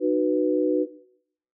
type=chord; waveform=sine; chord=B major; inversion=first; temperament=equal with one note detuned; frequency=305.1 / 370 / 493.9 Hz; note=D#4 / F#4 / B4; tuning=-34 / 0 / 0 cents; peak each=-23 dBFS; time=0-0.87 s; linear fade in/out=50 ms; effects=noise-tail reverb RT60 0.7 s tail -17 dB re dry